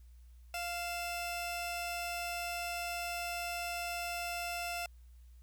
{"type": "tone pair together", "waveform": "sawtooth", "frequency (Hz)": [697, 2647], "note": ["F5", "E7"], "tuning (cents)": [-4, 7], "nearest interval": "octave + major seventh", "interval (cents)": 2311, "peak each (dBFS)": [-34, -38], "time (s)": [0.54, 4.86], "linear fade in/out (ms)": 2, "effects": ["added 60 Hz sine -53 dBFS peak until 5.42 s", "white hiss -74 dBFS RMS until 5.42 s"]}